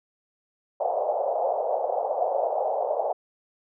white band-pass noise, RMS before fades -26 dBFS, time 0.8-3.13 s, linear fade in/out 5 ms, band 510 to 760 Hz, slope 48 dB/octave, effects none

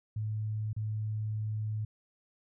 sine tone with dropouts, 107.7 Hz, A2, 37 cents flat, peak -31 dBFS, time 0.16-1.85 s, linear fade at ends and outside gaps 5 ms, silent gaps 0.731-0.764 s, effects none

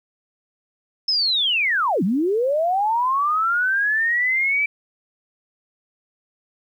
sine linear two-way sweep, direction down then up, 5274 to 166.8 to 2331 Hz, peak -17 dBFS, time 1.08-4.66 s, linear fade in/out 5 ms, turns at 2.03 s, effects 9-bit

